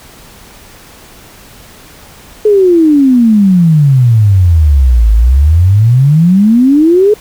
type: exponential two-way sweep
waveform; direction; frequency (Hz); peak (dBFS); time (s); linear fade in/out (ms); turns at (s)
sine; down then up; 432.8 to 52.5 to 432.8; -3; 2.45-7.14; 5; 5.12
effects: pink hiss -36 dBFS RMS until 7.2 s